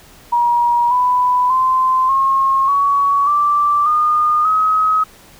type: tone with pitch steps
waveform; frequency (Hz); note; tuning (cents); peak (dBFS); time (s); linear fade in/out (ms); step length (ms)
sine; 954 / 993.9 / 1035.5 / 1078.9 / 1124.1 / 1171.1 / 1220.2 / 1271.2; A#5 / B5 / C6 / C#6 / C#6 / D6 / D#6 / D#6; +40 / +11 / -18 / -47 / +24 / -5 / -34 / +37; -11; 0.32-5.04; 10; 590
effects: pink hiss -44 dBFS RMS until 5.39 s